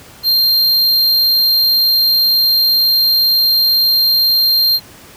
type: tone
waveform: square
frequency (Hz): 4186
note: C8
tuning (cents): 0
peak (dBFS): -10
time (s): 0.23-4.8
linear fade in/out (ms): 50
effects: pink hiss -39 dBFS RMS until 5.16 s + high-pass 60 Hz 12 dB/octave